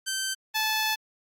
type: tone pair in turn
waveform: 10% pulse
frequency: 1549 / 869.3 Hz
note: G6 / A5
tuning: -21 / -21 cents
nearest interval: minor seventh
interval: 1000 cents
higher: first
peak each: -19 / -16 dBFS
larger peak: second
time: 0.06-0.35 / 0.54-0.96 s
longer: second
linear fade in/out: 20 ms
effects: AAC 64 kbps